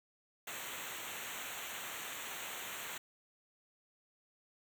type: noise with comb filter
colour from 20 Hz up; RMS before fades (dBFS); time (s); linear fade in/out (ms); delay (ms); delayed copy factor
pink; -44; 0.47-2.98; 5; 0.2; -1
effects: none